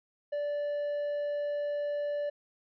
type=tone; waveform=triangle; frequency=583 Hz; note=D5; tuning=13 cents flat; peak=-28 dBFS; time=0.32-2.3 s; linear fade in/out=10 ms; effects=resampled to 11025 Hz